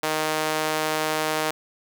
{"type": "tone with high-pass filter", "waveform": "sawtooth", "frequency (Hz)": 155.56, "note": "D#3", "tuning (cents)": 0, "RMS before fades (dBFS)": -25, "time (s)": [0.03, 1.51], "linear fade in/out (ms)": 5, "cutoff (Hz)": 550, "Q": 0.86, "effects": []}